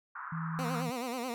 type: band-pass noise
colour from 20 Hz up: white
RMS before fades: -42 dBFS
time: 0.15-0.83 s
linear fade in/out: 10 ms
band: 1000 to 1500 Hz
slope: 48 dB/octave
type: tone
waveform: sine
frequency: 163 Hz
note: E3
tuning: 19 cents flat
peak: -34 dBFS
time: 0.32-0.9 s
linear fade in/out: 5 ms
type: tone with vibrato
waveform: 15% pulse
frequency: 246.9 Hz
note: B3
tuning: in tune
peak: -28 dBFS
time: 0.59-1.34 s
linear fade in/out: 0 ms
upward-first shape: sine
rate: 9.3 Hz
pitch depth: 110 cents each way
effects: none